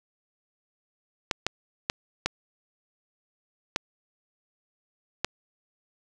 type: clicks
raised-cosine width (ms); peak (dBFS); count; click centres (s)
0.2; -7; 6; 1.312 / 1.466 / 1.899 / 2.26 / 3.761 / 5.246
effects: none